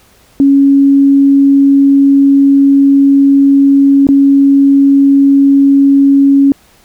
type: tone with dropouts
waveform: sine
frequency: 277.2 Hz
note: C#4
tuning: in tune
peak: -3 dBFS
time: 0.4-6.52 s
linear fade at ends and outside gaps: 1 ms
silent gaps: 4.069-4.088 s
effects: pink hiss -46 dBFS RMS until 6.84 s